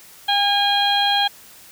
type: harmonic tone with a mistuned harmonic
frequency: 814 Hz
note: G#5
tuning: 35 cents flat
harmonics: 1 / 2 / 3 / 4 / 5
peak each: -19 / -25 / -30 / -19 / -26 dBFS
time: 0.28-1.28 s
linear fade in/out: 10 ms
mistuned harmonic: 1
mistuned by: -17 cents
effects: white hiss -45 dBFS RMS until 1.71 s